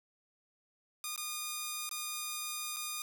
5% pulse tone with dropouts, 1221 Hz, D#6, 33 cents flat, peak -25 dBFS, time 1.04-3.02 s, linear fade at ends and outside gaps 1 ms, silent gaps 1.161-1.177 / 1.892-1.912 / 2.763-2.767 s, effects 11-bit

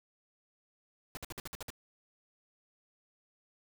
pink noise bursts, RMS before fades -42 dBFS, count 8, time 1.15-1.703 s, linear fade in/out 0 ms, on 21 ms, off 55 ms, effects none

